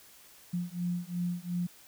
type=beating tone pair; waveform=sine; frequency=174.61 / 177.41 Hz; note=F3 / F3; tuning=0 / +28 cents; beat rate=2.8 Hz; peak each=-34 / -34 dBFS; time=0.53-1.67 s; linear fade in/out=10 ms; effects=white hiss -56 dBFS RMS until 1.87 s